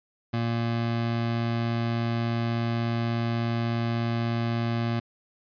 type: tone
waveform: 25% pulse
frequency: 116.54 Hz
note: A#2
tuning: in tune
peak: -21 dBFS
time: 0.33-5 s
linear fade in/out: 10 ms
effects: resampled to 11025 Hz